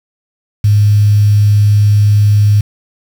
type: tone with quantisation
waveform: sine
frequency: 103.83 Hz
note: G#2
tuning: in tune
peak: -5 dBFS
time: 0.64-2.61 s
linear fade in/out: 5 ms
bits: 5
effects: none